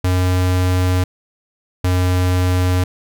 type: tone pair in turn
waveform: square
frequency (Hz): 91.3 / 90.89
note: F#2 / F#2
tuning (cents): -23 / -30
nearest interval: unison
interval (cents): 7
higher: first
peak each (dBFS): -14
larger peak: neither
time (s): 0.04-1.04 / 1.84-2.84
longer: neither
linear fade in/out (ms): 5
effects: none